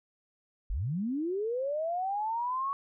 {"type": "linear sweep", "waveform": "sine", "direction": "up", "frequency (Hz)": [35.15, 1123], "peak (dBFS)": -29, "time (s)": [0.7, 2.73], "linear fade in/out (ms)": 0, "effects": []}